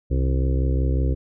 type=harmonic tone; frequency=65.41 Hz; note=C2; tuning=in tune; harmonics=1 / 2 / 4 / 5 / 6 / 7 / 8; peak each=-19 / -25 / -31 / -33 / -35 / -36 / -37 dBFS; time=0.1-1.15 s; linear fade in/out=20 ms; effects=none